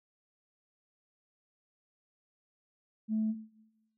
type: tone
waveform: sine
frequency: 217.9 Hz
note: A3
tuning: 17 cents flat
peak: -27 dBFS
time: 3.08-3.35 s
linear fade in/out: 50 ms
effects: noise-tail reverb RT60 1.0 s tail -18 dB re dry + tanh soft clip ceiling -23 dBFS